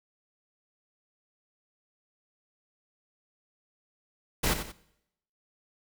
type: noise with echo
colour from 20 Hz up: pink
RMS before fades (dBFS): -26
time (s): 4.43-4.54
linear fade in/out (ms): 10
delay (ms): 91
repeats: 2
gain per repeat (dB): -9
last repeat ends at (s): 4.722
effects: noise-tail reverb RT60 0.8 s tail -20 dB re dry